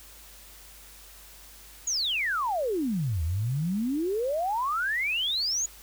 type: exponential two-way sweep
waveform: sine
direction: down then up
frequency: 6950 to 76.2 to 6950 Hz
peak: -25 dBFS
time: 1.87-5.66 s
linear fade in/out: 5 ms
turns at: 3.23 s
effects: added 50 Hz sine -53 dBFS peak until 5.82 s + white hiss -50 dBFS RMS until 5.82 s